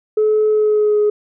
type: tone with pitch glide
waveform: sine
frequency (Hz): 429.2 to 418.9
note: A4 to G#4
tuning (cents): -43 to +15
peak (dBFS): -10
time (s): 0.17-1.1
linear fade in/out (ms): 5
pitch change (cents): -42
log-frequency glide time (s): 0.49-0.99
effects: tanh soft clip ceiling -8 dBFS